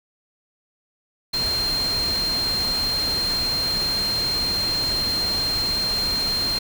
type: tone in noise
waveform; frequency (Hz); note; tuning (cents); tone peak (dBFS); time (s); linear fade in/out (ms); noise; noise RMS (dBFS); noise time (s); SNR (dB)
sine; 4186; C8; 0; -21; 1.33-6.59; 10; pink; -30; 1.33-6.59; +6
effects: none